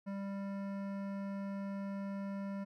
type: tone with hard clipping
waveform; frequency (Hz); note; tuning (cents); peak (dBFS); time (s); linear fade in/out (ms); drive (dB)
sine; 197.5; G3; +13; -40; 0.06-2.65; 20; 15
effects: none